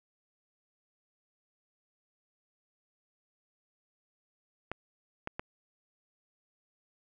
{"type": "clicks", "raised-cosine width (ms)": 0.5, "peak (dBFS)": -20, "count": 3, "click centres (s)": [4.716, 5.274, 5.395], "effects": []}